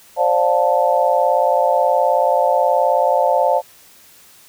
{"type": "chord", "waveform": "sine", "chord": "D minor seventh", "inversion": "third", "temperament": "just", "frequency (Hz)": [528.6, 587.3, 704.8, 881], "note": ["C5", "D5", "F5", "A5"], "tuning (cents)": [18, 0, 16, 2], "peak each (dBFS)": -18, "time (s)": [0.16, 3.62], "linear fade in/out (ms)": 50, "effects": ["white hiss -47 dBFS RMS until 4.48 s"]}